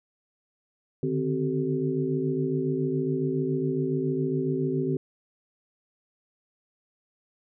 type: tone cluster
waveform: sine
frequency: 143.2 / 150.4 / 260.8 / 381.8 / 436.2 Hz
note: D3 / D3 / C4 / G4 / A4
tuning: -43 / +42 / -5 / -46 / -15 cents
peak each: -35 / -30 / -29 / -28 / -36 dBFS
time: 1.03-4.97 s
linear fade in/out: 2 ms
effects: none